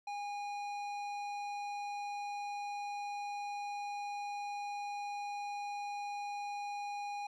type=tone with tanh clipping; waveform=sine; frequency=817 Hz; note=G#5; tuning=29 cents flat; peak=-40 dBFS; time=0.07-7.27 s; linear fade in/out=5 ms; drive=14 dB; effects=none